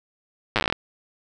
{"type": "slowing click train", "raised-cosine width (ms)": 0.3, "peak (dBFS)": -4, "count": 12, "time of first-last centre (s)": [0.56, 0.725], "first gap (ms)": 8, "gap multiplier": 1.12, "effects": []}